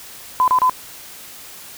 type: tone bursts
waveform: sine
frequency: 1013 Hz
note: B5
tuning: 44 cents sharp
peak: -11 dBFS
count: 3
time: 0.4-0.696 s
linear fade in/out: 0 ms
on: 78 ms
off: 31 ms
effects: white hiss -38 dBFS RMS until 1.77 s